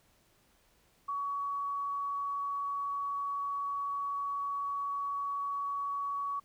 sine tone, 1127 Hz, C#6, 28 cents sharp, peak -32 dBFS, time 1.08-6.4 s, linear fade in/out 10 ms, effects pink hiss -68 dBFS RMS until 6.44 s

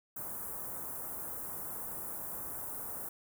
white band-stop noise, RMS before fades -41 dBFS, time 0.16-3.09 s, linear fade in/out 5 ms, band 1300 to 10000 Hz, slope 24 dB/octave, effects none

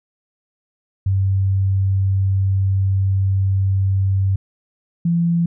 sine tone pair in turn, 96.6 / 169.96 Hz, G2 / F3, -25 / -47 cents, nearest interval minor seventh, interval 978 cents, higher second, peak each -14 dBFS, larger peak neither, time 1.06-4.36 / 5.05-5.46 s, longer first, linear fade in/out 5 ms, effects none

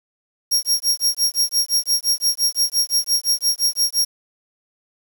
sawtooth tone with tremolo, 5588 Hz, F8, in tune, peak -11 dBFS, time 0.51-4.05 s, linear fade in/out 10 ms, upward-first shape sine, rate 5.8 Hz, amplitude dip 100%, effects 7-bit

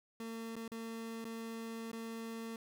30% pulse tone with dropouts, 226.9 Hz, A#3, 47 cents flat, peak -39 dBFS, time 0.2-2.56 s, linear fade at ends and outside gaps 2 ms, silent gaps 0.556-0.564 / 0.679-0.717 / 1.244-1.251 / 1.916-1.93 s, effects none

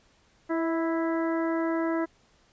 harmonic tone with a mistuned harmonic, 329.6 Hz, E4, in tune, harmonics 1 / 2 / 3 / 4 / 5 / 6, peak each -26 / -32 / -36 / -38 / -40 / -42 dBFS, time 0.49-2.06 s, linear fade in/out 20 ms, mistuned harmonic 2, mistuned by -24 cents, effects pink hiss -63 dBFS RMS until 2.52 s + resampled to 16000 Hz

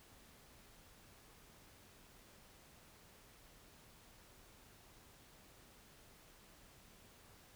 silence, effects pink hiss -63 dBFS RMS until 7.55 s

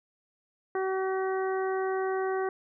harmonic tone, 380 Hz, F#4, 46 cents sharp, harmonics 1 / 2 / 3 / 4 / 5, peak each -28 / -34 / -38 / -40 / -42 dBFS, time 0.75-2.49 s, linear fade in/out 2 ms, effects none

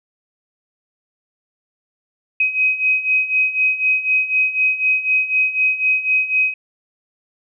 sine beating tone pair, 2524 / 2528 Hz, D#7 / D#7, +24 / +27 cents, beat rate 4 Hz, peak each -20 / -16 dBFS, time 2.4-6.54 s, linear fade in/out 5 ms, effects none

